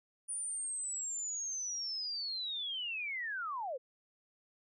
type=linear sweep; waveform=sine; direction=down; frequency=9510 to 473 Hz; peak=-36 dBFS; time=0.28-3.78 s; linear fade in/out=20 ms; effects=none